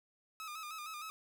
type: tone with vibrato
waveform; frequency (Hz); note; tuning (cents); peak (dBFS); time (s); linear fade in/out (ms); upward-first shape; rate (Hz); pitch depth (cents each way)
sawtooth; 1249; D#6; +6; -39; 0.4-1.1; 0; square; 6.5; 56
effects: none